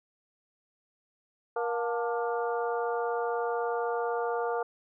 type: harmonic tone with a mistuned harmonic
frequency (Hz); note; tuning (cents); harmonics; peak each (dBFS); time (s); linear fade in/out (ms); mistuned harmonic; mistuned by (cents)
236; A#3; +22; 2 / 3 / 4 / 5 / 6; -30 / -34 / -36 / -38 / -40; 1.56-4.63; 5; 4; -100
effects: none